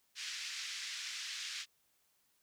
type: band-pass noise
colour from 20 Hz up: white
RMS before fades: -43 dBFS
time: 0.15-1.66 s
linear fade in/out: 50 ms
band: 1700 to 5900 Hz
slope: 24 dB/octave
effects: white hiss -75 dBFS RMS until 2.42 s